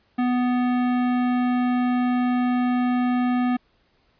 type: tone with hard clipping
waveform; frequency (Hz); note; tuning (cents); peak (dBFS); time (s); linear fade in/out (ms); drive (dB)
sine; 247.8; B3; +6; -21; 0.18-3.57; 10; 16
effects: pink hiss -64 dBFS RMS until 4.19 s + resampled to 11025 Hz